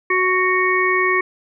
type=harmonic tone; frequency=370 Hz; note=F#4; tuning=in tune; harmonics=1 / 3 / 5 / 6; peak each=-20 / -20 / -20 / -20 dBFS; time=0.1-1.21 s; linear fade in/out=5 ms; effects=none